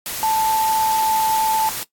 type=tone in noise; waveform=sine; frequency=880 Hz; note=A5; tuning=in tune; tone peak=-16 dBFS; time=0.23-1.69 s; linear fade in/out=0 ms; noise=white; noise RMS=-27 dBFS; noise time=0.06-1.83 s; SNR=+8 dB; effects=noise-tail reverb RT60 0.1 s tail -17 dB re dry + AAC 64 kbps